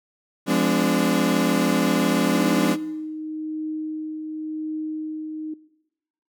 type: chord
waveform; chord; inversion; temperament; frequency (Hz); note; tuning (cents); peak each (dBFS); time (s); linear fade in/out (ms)
35% pulse; D half-diminished seventh; first; equal with one note detuned; 174.61 / 207.7 / 255.1 / 293.7; F3 / Ab3 / C4 / D4; 0 / 0 / -44 / 0; -23 / -22 / -22 / -21; 0.46-2.77; 50
type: tone with tremolo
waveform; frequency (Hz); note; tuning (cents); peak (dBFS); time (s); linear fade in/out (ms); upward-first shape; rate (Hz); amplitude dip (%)
sine; 311.1; D#4; 0; -26; 2.34-5.54; 5; triangle; 0.93; 40
effects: noise-tail reverb RT60 0.9 s tail -19 dB re dry